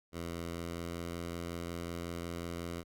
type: tone with pitch glide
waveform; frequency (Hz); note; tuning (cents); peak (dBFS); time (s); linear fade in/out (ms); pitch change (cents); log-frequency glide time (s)
10% pulse; 84.7 to 85.49; E2 to F2; +48 to -36; -30; 0.12-2.84; 50; +16; 0.5-1.1
effects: none